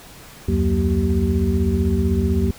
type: tone cluster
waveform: sine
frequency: 71.3 / 87.1 / 184.8 / 233.7 / 386.1 Hz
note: C#2 / F2 / F#3 / A#3 / G4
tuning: +49 / -4 / -2 / +5 / -26 cents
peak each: -22 / -20 / -23 / -23 / -25 dBFS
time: 0.48-2.51 s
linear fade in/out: 5 ms
effects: pink hiss -42 dBFS RMS until 2.58 s